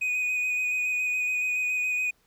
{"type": "tone with vibrato", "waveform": "triangle", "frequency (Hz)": 2489, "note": "D#7", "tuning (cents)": 0, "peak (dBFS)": -23, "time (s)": [0.01, 2.11], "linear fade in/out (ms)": 10, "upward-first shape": "square", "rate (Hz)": 7.1, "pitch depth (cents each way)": 14, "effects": ["pink hiss -67 dBFS RMS until 2.26 s"]}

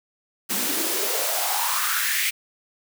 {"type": "noise with high-pass filter sweep", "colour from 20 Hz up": "white", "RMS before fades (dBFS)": -24, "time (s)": [0.49, 2.31], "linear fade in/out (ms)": 20, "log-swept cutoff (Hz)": [200, 2300], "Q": 4.7, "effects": []}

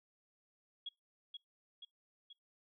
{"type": "tone with echo", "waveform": "sine", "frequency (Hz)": 3322, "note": "G#7", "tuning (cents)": 0, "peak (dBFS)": -40, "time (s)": [0.86, 0.89], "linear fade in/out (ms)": 5, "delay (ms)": 480, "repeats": 3, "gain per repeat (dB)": -4, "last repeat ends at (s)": 2.33, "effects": ["noise-tail reverb RT60 0.2 s tail -26 dB re dry"]}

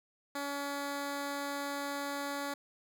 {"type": "tone", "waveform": "10% pulse", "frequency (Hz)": 283, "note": "C#4", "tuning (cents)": 36, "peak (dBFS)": -27, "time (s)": [0.35, 2.54], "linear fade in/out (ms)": 5, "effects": []}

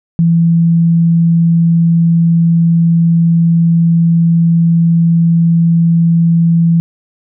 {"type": "tone", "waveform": "sine", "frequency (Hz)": 167.3, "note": "E3", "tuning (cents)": 26, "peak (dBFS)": -6, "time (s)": [0.19, 6.8], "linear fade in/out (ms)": 0, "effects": []}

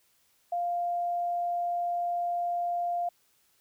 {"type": "tone", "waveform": "sine", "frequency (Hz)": 698.5, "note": "F5", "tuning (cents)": 0, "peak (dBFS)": -27, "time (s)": [0.52, 3.09], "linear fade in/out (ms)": 5, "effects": ["white hiss -68 dBFS RMS until 3.6 s"]}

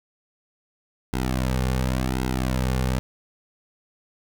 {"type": "tone with flanger", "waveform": "sawtooth", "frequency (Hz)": 64, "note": "C2", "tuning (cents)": -38, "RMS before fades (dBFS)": -24, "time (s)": [1.13, 2.99], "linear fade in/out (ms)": 0, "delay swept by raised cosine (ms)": [1.7, 3.1], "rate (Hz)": 0.91, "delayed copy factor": -0.8, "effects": []}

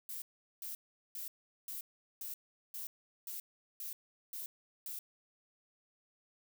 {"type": "noise bursts", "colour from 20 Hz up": "violet", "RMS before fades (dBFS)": -43, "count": 10, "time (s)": [0.09, 4.99], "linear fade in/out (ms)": 2, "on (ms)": 130, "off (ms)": 400, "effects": []}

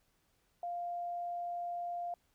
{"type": "tone", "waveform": "sine", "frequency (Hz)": 698.5, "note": "F5", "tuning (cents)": 0, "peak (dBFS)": -36, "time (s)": [0.63, 2.14], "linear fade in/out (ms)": 2, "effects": ["pink hiss -75 dBFS RMS until 2.34 s"]}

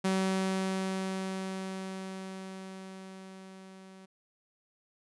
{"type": "tone with level ramp", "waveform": "sawtooth", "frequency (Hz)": 190, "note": "F#3", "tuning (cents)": 46, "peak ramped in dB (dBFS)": [-22, -46], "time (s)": [0.04, 4.06], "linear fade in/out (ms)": 10, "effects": ["resampled to 24000 Hz"]}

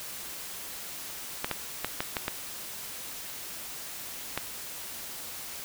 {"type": "clicks", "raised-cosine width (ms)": 0.3, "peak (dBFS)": -12, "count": 7, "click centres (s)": [1.445, 1.513, 1.846, 2.005, 2.168, 2.281, 4.376], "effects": ["white hiss -40 dBFS RMS until 5.64 s"]}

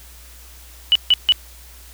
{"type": "tone bursts", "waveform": "sine", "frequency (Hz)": 2960, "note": "F#7", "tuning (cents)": 0, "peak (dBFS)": -9, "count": 3, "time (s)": [0.92, 1.322], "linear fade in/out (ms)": 0, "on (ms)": 34, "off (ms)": 150, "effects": ["added 60 Hz sine -42 dBFS peak until 1.93 s", "white hiss -45 dBFS RMS until 1.93 s"]}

